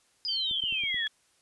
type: exponential sweep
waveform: sine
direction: down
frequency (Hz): 5040 to 1701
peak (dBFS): -30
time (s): 0.25-1.07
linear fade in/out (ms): 0
type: tone with pitch glide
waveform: sine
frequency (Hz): 3120 to 3344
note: G7 to G#7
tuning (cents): -9 to +11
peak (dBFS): -30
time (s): 0.28-1.08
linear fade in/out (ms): 5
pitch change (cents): +120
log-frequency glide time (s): 0.75-0.96
type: clicks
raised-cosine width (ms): 3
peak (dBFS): -35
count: 5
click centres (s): 0.512 / 0.638 / 0.725 / 0.837 / 0.944
effects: white hiss -67 dBFS RMS until 1.41 s + resampled to 24000 Hz